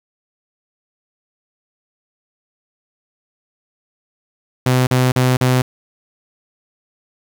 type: tone bursts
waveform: sawtooth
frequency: 127.3 Hz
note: C3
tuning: 47 cents flat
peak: -8 dBFS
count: 4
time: 4.66-5.62 s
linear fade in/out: 5 ms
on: 210 ms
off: 40 ms
effects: 8-bit